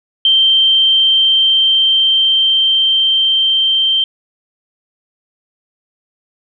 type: tone with level ramp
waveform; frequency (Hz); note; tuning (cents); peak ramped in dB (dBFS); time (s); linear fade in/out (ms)
sine; 3136; G7; 0; -7 to -10; 0.25-4.04; 2
effects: none